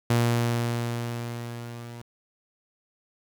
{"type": "tone with level ramp", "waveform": "sawtooth", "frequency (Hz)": 118.4, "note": "A#2", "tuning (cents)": 27, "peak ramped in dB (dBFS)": [-15, -35], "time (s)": [0.1, 2.02], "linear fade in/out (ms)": 5, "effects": ["9-bit"]}